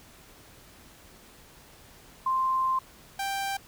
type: tone pair in turn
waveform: sine / sawtooth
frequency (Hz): 1046.5 / 786.5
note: C6 / G5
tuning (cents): 0 / +6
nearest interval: perfect fourth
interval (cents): 494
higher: first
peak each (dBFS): -23 / -25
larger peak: first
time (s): 2.26-2.79 / 3.19-3.57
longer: first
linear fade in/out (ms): 5
effects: pink hiss -53 dBFS RMS until 3.67 s